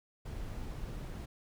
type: noise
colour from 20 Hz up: brown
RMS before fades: -41 dBFS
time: 0.25-1.26 s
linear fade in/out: 10 ms
effects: none

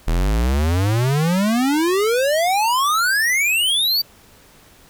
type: exponential sweep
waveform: square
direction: up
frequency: 38.89 to 4699 Hz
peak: -16 dBFS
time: 0.07-4.02 s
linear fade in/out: 10 ms
effects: pink hiss -49 dBFS RMS until 4.89 s

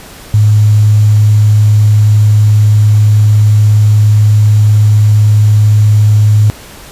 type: tone with quantisation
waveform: sine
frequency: 105.8 Hz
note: G#2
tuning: 33 cents sharp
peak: -3 dBFS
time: 0.34-6.5 s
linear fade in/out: 0 ms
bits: 5
effects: pink hiss -32 dBFS RMS until 6.91 s + resampled to 32000 Hz

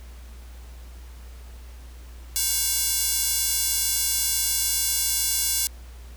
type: tone with high-pass filter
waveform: square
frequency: 313.7 Hz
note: D#4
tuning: 14 cents sharp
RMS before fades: -24 dBFS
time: 2.36-5.67 s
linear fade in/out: 0 ms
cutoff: 6600 Hz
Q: 0.89
effects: added 60 Hz sine -39 dBFS peak until 6.16 s + pink hiss -52 dBFS RMS until 6.16 s

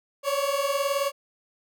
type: beating tone pair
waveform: 30% pulse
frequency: 550 / 569 Hz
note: C#5 / C#5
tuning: -14 / +45 cents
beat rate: 19 Hz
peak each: -24 dBFS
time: 0.23-1.12 s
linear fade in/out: 50 ms
effects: none

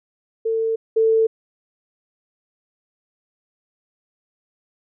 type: tone pair in turn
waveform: sine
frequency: 449 / 445.9 Hz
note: A4 / A4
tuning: +35 / +23 cents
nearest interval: unison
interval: 12 cents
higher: first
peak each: -18 / -13 dBFS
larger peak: second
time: 0.45-0.76 / 0.96-1.27 s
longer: neither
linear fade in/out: 10 ms
effects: none

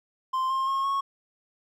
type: tone with pitch steps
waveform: triangle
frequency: 1044 / 1062.2 / 1080.8 / 1099.7 Hz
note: C6 / C6 / C#6 / C#6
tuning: -4 / +26 / -44 / -14 cents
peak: -22 dBFS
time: 0.33-1.01 s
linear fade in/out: 10 ms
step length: 170 ms
effects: none

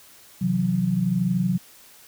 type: tone cluster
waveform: sine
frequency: 129.7 / 161.9 / 182.9 Hz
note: C3 / E3 / F#3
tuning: -15 / -31 / -20 cents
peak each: -27 / -27 / -21 dBFS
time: 0.41-1.58 s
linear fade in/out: 10 ms
effects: white hiss -50 dBFS RMS until 2.07 s

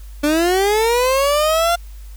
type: linear sweep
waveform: 30% pulse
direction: up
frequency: 287.7 to 698.5 Hz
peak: -11 dBFS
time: 0.23-1.76 s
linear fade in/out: 10 ms
effects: added 50 Hz sine -32 dBFS peak until 2.16 s + white hiss -50 dBFS RMS until 2.16 s

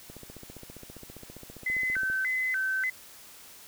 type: click train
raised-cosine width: 2 ms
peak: -31 dBFS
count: 31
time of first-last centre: 0.1-2.1 s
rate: 15 Hz
type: tone with vibrato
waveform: sine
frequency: 1768 Hz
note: A6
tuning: 8 cents sharp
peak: -26 dBFS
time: 1.66-2.9 s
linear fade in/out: 5 ms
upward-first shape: square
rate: 1.7 Hz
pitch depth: 240 cents each way
effects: white hiss -50 dBFS RMS until 3.67 s

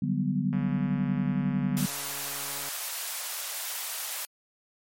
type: chord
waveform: sine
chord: G major seventh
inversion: second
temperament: equal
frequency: 146.83 / 185 / 196 / 246.9 Hz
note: D3 / F#3 / G3 / B3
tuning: 0 / 0 / 0 / 0 cents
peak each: -30 dBFS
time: 0.02-1.86 s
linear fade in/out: 5 ms
type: click train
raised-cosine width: 0.5 ms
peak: -28 dBFS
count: 305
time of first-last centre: 0.53-2.686 s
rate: 141 Hz
type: high-pass noise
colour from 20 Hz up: white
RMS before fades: -34 dBFS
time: 1.77-4.25 s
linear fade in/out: 0 ms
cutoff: 580 Hz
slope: 24 dB/octave
effects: MP3 64 kbps

